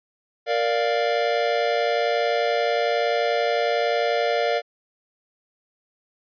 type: chord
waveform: square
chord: Bb major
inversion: none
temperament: equal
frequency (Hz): 466.2 / 587.3 / 698.5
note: Bb4 / D5 / F5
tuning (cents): 0 / 0 / 0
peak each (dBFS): -25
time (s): 0.46-4.62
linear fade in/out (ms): 50
effects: resampled to 11025 Hz